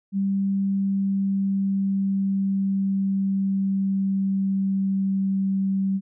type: tone with pitch glide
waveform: sine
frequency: 196 to 193.53 Hz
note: G3 to G3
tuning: 0 to -22 cents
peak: -20 dBFS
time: 0.12-6.01 s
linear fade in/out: 50 ms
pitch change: -22 cents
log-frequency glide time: 0.55-5.49 s
effects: none